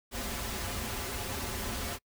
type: noise with comb filter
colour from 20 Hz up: pink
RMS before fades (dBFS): -36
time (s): 0.11-1.99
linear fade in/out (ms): 50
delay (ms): 6.4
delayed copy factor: -0.7
effects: noise-tail reverb RT60 0.1 s tail -26 dB re dry